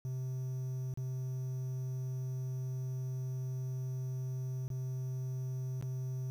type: tone with dropouts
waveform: triangle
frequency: 129.4 Hz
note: C3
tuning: 19 cents flat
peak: -33 dBFS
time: 0.05-6.3 s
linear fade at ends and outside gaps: 0 ms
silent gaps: 0.939-0.974 / 4.68-4.702 / 5.812-5.825 s
effects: 10-bit